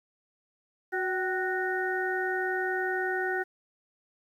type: harmonic tone with a mistuned harmonic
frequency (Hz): 369.1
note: F#4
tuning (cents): -4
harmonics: 1 / 2 / 4 / 5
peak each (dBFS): -31 / -34 / -32 / -34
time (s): 0.92-3.44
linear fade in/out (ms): 20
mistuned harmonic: 2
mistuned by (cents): +62
effects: 10-bit

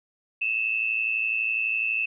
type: tone pair together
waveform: sine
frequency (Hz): 2569 / 2681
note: E7 / E7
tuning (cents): -45 / +29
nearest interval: minor second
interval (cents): 74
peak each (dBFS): -26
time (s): 0.41-2.06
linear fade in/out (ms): 10
effects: none

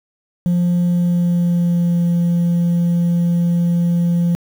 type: tone with pitch glide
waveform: sine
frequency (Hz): 175.5 to 172.29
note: F3 to F3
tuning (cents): +9 to -23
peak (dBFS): -10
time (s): 0.46-4.35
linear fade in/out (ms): 0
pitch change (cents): -32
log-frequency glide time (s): 0.83-2.05
effects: tanh soft clip ceiling -12 dBFS + 7-bit

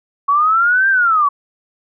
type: linear two-way sweep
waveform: sine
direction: up then down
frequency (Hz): 1108.7 to 1598 to 1108.7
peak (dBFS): -10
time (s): 0.28-1.29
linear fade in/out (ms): 10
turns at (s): 0.89
effects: none

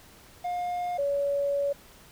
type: tone pair in turn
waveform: triangle / sine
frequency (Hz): 711 / 565.2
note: F5 / C#5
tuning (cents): +31 / +34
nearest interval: major third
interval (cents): 397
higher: first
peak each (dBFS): -26 / -24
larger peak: second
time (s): 0.44-0.98 / 0.98-1.73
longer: second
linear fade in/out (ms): 10
effects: pink hiss -53 dBFS RMS until 2.11 s

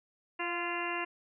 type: harmonic tone with a mistuned harmonic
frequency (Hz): 345.6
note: F4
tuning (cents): -18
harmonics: 1 / 2 / 3 / 4 / 5 / 6 / 7 / 8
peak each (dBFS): -39 / -41 / -38 / -44 / -41 / -41 / -45 / -39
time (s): 0.39-1.05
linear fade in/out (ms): 10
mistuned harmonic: 2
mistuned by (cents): +24
effects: none

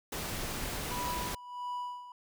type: noise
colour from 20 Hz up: pink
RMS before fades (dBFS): -37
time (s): 0.12-1.35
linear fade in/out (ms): 5
type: tone with tremolo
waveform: triangle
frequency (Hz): 983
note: B5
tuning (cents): -8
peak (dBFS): -32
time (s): 0.91-2.12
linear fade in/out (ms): 2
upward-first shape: sine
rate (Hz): 1.5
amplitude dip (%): 75
effects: none

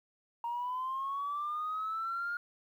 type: linear sweep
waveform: sine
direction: up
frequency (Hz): 932.3 to 1423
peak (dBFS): -32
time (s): 0.44-2.37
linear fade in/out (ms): 2
effects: tanh soft clip ceiling -29 dBFS + 11-bit

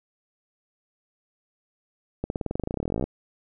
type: accelerating click train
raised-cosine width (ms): 2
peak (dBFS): -14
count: 26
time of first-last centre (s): 2.24-3.04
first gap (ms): 61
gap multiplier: 0.94
effects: none

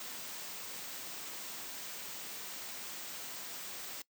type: band-stop noise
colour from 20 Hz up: white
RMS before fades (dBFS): -44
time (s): 0-4.02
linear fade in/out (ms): 2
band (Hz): 9300 to 13000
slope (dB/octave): 96
effects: noise-tail reverb RT60 0.1 s tail -21 dB re dry + high-pass 150 Hz 12 dB/octave

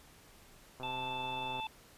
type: click train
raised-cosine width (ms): 1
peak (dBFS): -32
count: 104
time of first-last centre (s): 0.8-1.598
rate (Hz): 129
type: harmonic tone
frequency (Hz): 880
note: A5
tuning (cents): 0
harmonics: 1 / 3 / 4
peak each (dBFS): -38 / -43 / -44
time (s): 0.83-1.67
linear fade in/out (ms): 2
effects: pink hiss -59 dBFS RMS until 1.97 s + resampled to 32000 Hz

